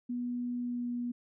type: tone with pitch glide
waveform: sine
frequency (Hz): 244 to 242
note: B3 to B3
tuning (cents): -21 to -35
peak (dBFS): -32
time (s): 0.09-1.12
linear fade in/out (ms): 10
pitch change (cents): -14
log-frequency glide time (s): 0.59-0.88
effects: none